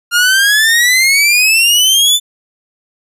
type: exponential sweep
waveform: sawtooth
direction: up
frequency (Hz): 1396.9 to 3548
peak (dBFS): -4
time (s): 0.11-2.2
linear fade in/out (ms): 50
effects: resampled to 32000 Hz